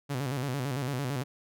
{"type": "tone with vibrato", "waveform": "sawtooth", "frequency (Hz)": 133.7, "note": "C3", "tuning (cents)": 38, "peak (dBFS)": -26, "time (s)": [0.09, 1.24], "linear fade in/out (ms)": 20, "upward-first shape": "square", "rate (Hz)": 8.9, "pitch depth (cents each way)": 110, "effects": []}